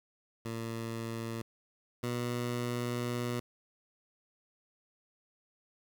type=tone pair in turn; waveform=15% pulse; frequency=114.4 / 121.2 Hz; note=A#2 / B2; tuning=-32 / -32 cents; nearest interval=minor second; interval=100 cents; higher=second; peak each=-30 / -26 dBFS; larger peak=second; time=0.45-1.42 / 2.03-3.4 s; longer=second; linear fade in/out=5 ms; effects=10-bit